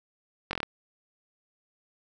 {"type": "slowing click train", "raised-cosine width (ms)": 0.3, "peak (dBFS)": -14, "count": 6, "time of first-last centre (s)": [0.51, 0.631], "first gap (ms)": 21, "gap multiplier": 1.07, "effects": []}